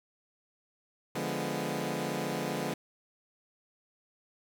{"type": "chord", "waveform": "15% pulse", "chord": "D diminished seventh", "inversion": "none", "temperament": "equal", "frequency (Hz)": [146.83, 174.61, 207.7, 246.9], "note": ["D3", "F3", "Ab3", "Cb4"], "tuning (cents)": [0, 0, 0, 0], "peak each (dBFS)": -31, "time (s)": [1.15, 2.74], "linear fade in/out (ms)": 5, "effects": []}